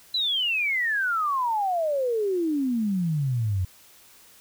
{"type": "exponential sweep", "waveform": "sine", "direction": "down", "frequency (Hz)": [4058, 88.8], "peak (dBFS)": -22, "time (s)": [0.14, 3.65], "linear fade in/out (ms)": 5, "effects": ["white hiss -53 dBFS RMS until 4.4 s"]}